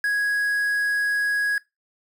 triangle tone with quantisation, 1661.2 Hz, G#6, in tune, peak -18 dBFS, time 0.04-1.58 s, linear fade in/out 2 ms, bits 7, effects noise-tail reverb RT60 0.2 s tail -21 dB re dry

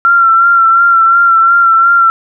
sine tone with vibrato, 1364 Hz, F6, 41 cents flat, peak -4 dBFS, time 0.05-2.1 s, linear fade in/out 0 ms, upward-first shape sine, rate 2.8 Hz, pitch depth 33 cents each way, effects none

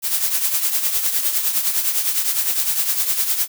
blue noise with tremolo, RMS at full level -17 dBFS, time 0.02-3.48 s, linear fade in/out 50 ms, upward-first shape triangle, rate 9.8 Hz, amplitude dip 65%, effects none

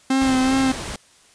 45% pulse tone with vibrato, 262.9 Hz, C4, 8 cents sharp, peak -16 dBFS, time 0.1-0.72 s, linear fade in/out 5 ms, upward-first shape sine, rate 2.6 Hz, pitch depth 29 cents each way
pink noise, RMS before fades -30 dBFS, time 0.21-0.96 s, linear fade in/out 2 ms
effects white hiss -53 dBFS RMS until 1.34 s + resampled to 22050 Hz

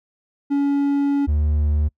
triangle tone pair in turn, 282.3 / 74.77 Hz, C#4 / D2, +32 / +32 cents, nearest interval octave + major seventh, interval 2300 cents, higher first, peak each -14 dBFS, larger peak neither, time 0.5-1.27 / 1.27-1.89 s, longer first, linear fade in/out 20 ms, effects noise-tail reverb RT60 0.1 s tail -26 dB re dry

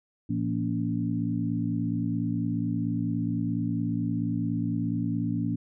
harmonic tone with a mistuned harmonic, 57 Hz, A#1, 38 cents flat, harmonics 2 / 3 / 4 / 5, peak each -31 / -31 / -31 / -31 dBFS, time 0.29-5.56 s, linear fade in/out 10 ms, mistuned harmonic 4, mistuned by +55 cents, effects none

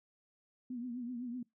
sine tone with vibrato, 244.1 Hz, B3, 20 cents flat, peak -38 dBFS, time 0.7-1.43 s, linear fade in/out 5 ms, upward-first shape triangle, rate 7.9 Hz, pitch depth 97 cents each way, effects noise-tail reverb RT60 0.2 s tail -25 dB re dry

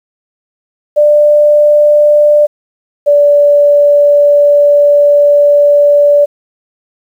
sine tone pair in turn, 593 / 580.1 Hz, D5 / D5, +17 / -21 cents, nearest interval unison, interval 38 cents, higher first, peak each -3 dBFS, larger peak neither, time 0.96-2.47 / 3.06-6.26 s, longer second, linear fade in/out 20 ms, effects 7-bit

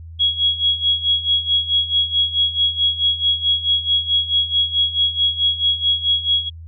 sine tone with tremolo, 3322 Hz, G#7, in tune, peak -12 dBFS, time 0.19-6.5 s, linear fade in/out 20 ms, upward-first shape sine, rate 4.6 Hz, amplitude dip 80%, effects added 82 Hz sine -33 dBFS peak until 6.67 s

